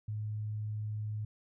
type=tone with vibrato; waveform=sine; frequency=106.7 Hz; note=G#2; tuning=47 cents sharp; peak=-34 dBFS; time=0.08-1.25 s; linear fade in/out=5 ms; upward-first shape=square; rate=20 Hz; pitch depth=11 cents each way; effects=none